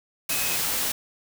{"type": "tone in noise", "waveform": "sine", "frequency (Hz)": 2546, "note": "D#7", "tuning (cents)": 39, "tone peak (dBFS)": -33, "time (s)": [0.3, 0.56], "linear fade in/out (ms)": 5, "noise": "white", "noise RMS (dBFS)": -26, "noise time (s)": [0.29, 0.92], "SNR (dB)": -10, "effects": []}